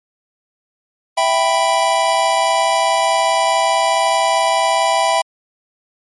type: chord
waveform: square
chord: E minor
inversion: none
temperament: equal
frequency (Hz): 659.3 / 784 / 987.8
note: E5 / G5 / B5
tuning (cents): 0 / 0 / 0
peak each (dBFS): -18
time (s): 1.17-5.22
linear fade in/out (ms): 10
effects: MP3 48 kbps